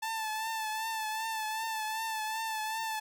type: tone with vibrato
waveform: sawtooth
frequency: 880 Hz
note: A5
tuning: in tune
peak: -29 dBFS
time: 0.02-3 s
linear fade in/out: 10 ms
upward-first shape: triangle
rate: 2.6 Hz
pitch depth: 43 cents each way
effects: none